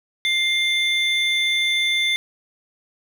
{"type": "tone pair together", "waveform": "triangle", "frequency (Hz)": [2101, 3533], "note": ["C7", "A7"], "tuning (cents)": [7, 6], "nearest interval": "major sixth", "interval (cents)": 899, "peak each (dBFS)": -19, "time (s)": [0.25, 2.16], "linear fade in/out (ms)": 0, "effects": []}